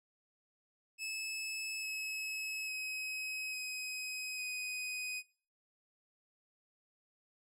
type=tone with pitch steps; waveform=sawtooth; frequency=2601 / 2576 / 2550 / 2525 / 2501 Hz; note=E7 / E7 / D#7 / D#7 / D#7; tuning=-24 / -41 / +42 / +25 / +8 cents; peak=-35 dBFS; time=0.98-5.23 s; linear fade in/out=50 ms; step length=850 ms; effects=noise-tail reverb RT60 0.4 s tail -18 dB re dry + low-pass 12000 Hz 12 dB/octave